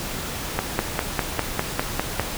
click train, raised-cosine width 0.5 ms, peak -5 dBFS, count 9, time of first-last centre 0.59-2.196 s, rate 4.98 Hz, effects pink hiss -30 dBFS RMS until 2.37 s

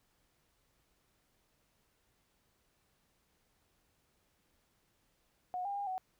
sine tone with pitch steps, 728 / 802 / 807 / 748 Hz, F#5 / G5 / G#5 / F#5, -28 / +39 / -50 / +19 cents, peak -35 dBFS, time 5.54-5.98 s, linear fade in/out 0 ms, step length 110 ms, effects pink hiss -75 dBFS RMS until 6.19 s

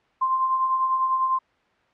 sine tone with tremolo, 1046.5 Hz, C6, in tune, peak -17 dBFS, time 0.21-1.39 s, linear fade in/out 10 ms, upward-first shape triangle, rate 10 Hz, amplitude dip 50%, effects white hiss -62 dBFS RMS until 1.93 s + low-pass 2000 Hz 12 dB/octave

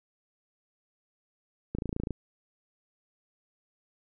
click train, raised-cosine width 3 ms, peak -19 dBFS, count 11, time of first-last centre 1.75-2.107 s, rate 28 Hz, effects none

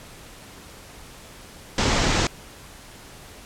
pink low-pass noise, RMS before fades -21 dBFS, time 1.78-2.27 s, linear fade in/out 2 ms, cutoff 7500 Hz, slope 48 dB/octave, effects pink hiss -44 dBFS RMS until 3.45 s + low-pass 12000 Hz 12 dB/octave

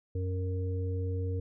harmonic tone, 92.5 Hz, F#2, in tune, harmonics 1 / 3 / 5, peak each -30 / -43 / -39 dBFS, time 0.15-1.4 s, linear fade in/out 5 ms, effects none

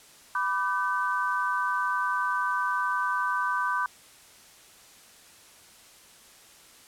sine tone cluster, 990 / 1179 / 1529 Hz, B5 / D6 / G6, +4 / +6 / -44 cents, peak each -29 dBFS, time 0.35-3.86 s, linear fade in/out 2 ms, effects white hiss -53 dBFS RMS until 6.87 s + low-pass 11000 Hz 12 dB/octave

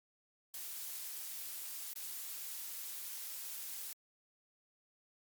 blue noise with dropouts, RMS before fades -44 dBFS, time 0.54-3.93 s, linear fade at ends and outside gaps 2 ms, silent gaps 1.934-1.958 s, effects MP3 96 kbps

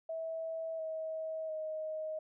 sine tone with pitch steps, 650 / 638 / 626 Hz, E5 / D#5 / D#5, -24 / +43 / +10 cents, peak -36 dBFS, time 0.09-2.19 s, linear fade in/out 5 ms, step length 700 ms, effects none

